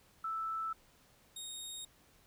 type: tone pair in turn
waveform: sine / 20% pulse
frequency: 1318.5 / 3729 Hz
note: E6 / A#7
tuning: 0 / 0 cents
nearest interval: octave + tritone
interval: 1800 cents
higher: second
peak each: -35 / -37 dBFS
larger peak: first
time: 0.24-0.73 / 1.36-1.85 s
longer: neither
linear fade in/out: 5 ms
effects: pink hiss -66 dBFS RMS until 2.26 s